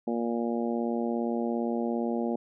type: harmonic tone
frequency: 117.4 Hz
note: A#2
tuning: 13 cents sharp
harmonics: 2 / 3 / 4 / 5 / 6 / 7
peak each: -29 / -33 / -35 / -37 / -39 / -40 dBFS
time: 0.07-2.36 s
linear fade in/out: 5 ms
effects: none